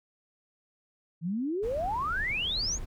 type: exponential sweep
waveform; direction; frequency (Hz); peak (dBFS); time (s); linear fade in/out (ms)
sine; up; 155.56 to 6970; -28; 1.21-2.79; 50
type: noise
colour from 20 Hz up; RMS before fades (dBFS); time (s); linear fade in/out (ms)
brown; -39; 1.62-2.86; 20
effects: none